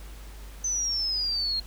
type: exponential sweep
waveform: sine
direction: down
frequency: 6160 to 4200 Hz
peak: -25 dBFS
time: 0.64-1.6 s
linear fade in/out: 5 ms
effects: added 50 Hz sine -40 dBFS peak until 1.66 s + pink hiss -50 dBFS RMS until 1.66 s